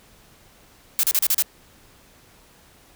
blue noise bursts, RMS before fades -19 dBFS, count 6, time 0.99-1.423 s, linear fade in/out 0 ms, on 43 ms, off 35 ms, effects pink hiss -53 dBFS RMS until 2.95 s

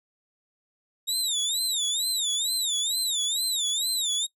25% pulse tone with vibrato, 3729 Hz, A#7, in tune, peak -20 dBFS, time 1.07-4.27 s, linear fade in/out 20 ms, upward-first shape sine, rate 2.2 Hz, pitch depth 170 cents each way, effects noise-tail reverb RT60 0.1 s tail -22 dB re dry

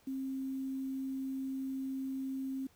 sine tone with quantisation, 266.3 Hz, C4, 31 cents sharp, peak -35 dBFS, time 0.07-2.67 s, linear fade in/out 5 ms, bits 10, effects pink hiss -67 dBFS RMS until 2.75 s

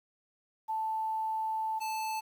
sine / square tone pair in turn, 880 / 875.9 Hz, A5 / A5, 0 / -8 cents, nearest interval unison, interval 8 cents, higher first, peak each -30 / -33 dBFS, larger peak first, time 0.68-1.8 / 1.8-2.21 s, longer first, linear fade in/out 20 ms, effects 10-bit

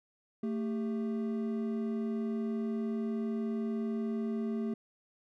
triangle tone pair together, 223.3 / 397.8 Hz, A3 / G4, +26 / +25 cents, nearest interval minor seventh, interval 999 cents, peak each -30 / -37 dBFS, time 0.43-4.74 s, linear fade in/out 5 ms, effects none

